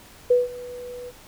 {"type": "tone with ADSR envelope", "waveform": "sine", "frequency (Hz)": 492.2, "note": "B4", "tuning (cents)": -6, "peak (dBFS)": -12, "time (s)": [0.3, 1.12], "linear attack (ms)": 9, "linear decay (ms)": 170, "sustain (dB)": -21, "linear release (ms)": 39, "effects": ["pink hiss -48 dBFS RMS until 1.27 s"]}